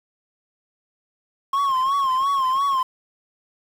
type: tone with vibrato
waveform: triangle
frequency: 1076 Hz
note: C6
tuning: 48 cents sharp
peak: -16 dBFS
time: 1.53-2.83 s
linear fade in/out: 5 ms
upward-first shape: sine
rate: 2.9 Hz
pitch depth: 80 cents each way
effects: 7-bit